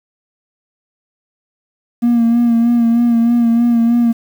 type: tone with vibrato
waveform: triangle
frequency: 234.6 Hz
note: A#3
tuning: 11 cents sharp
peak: -6 dBFS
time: 2.02-4.13 s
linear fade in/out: 20 ms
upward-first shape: sine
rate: 3.2 Hz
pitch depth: 33 cents each way
effects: tanh soft clip ceiling -4 dBFS + 7-bit